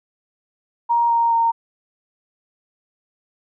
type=tone with pitch steps; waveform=sine; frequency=940 / 930.8 / 921.7 Hz; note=A#5 / A#5 / A#5; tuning=+14 / -3 / -20 cents; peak=-14 dBFS; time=0.89-1.52 s; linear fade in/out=20 ms; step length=210 ms; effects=none